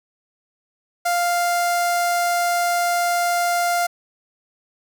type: tone with notch filter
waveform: sawtooth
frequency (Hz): 698.5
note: F5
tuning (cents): 0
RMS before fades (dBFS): -20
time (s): 1.05-3.87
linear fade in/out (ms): 10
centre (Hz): 3100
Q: 1.6
effects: none